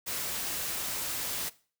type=noise; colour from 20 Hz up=white; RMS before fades=-34 dBFS; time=0.06-1.5 s; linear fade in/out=20 ms; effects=noise-tail reverb RT60 0.4 s tail -19 dB re dry